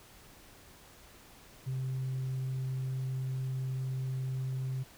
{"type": "tone", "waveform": "sine", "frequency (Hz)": 130.81, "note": "C3", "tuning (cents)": 0, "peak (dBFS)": -30, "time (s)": [1.66, 4.84], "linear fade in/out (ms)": 20, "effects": ["tanh soft clip ceiling -30 dBFS", "pink hiss -56 dBFS RMS until 4.97 s"]}